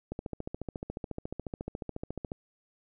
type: click train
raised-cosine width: 2 ms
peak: -22 dBFS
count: 32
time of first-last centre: 0.12-2.319 s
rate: 14.1 Hz
effects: none